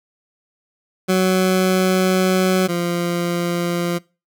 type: tone pair in turn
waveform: 20% pulse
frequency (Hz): 186.2 / 173.33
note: F#3 / F3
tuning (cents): +11 / -13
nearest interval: minor second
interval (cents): 124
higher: first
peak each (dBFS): -9 / -14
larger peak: first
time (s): 1.08-2.68 / 2.68-3.99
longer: first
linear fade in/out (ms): 20
effects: noise-tail reverb RT60 0.3 s tail -23 dB re dry